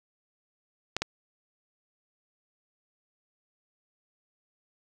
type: clicks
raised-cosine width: 0.2 ms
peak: -11 dBFS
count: 2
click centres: 0.966 / 1.02 s
effects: none